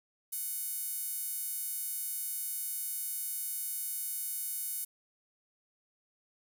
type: tone with high-pass filter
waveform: sawtooth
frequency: 740 Hz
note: F#5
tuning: in tune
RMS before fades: -37 dBFS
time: 0.32-4.85 s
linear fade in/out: 10 ms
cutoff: 11000 Hz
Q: 1.5
effects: none